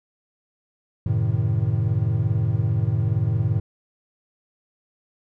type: chord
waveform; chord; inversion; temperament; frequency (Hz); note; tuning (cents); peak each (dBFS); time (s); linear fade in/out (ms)
triangle; F# diminished seventh; none; equal; 92.5 / 110 / 130.81 / 155.56; F#2 / A2 / C3 / Eb3; 0 / 0 / 0 / 0; -25 / -19 / -25 / -25; 1.06-3.6; 5
effects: none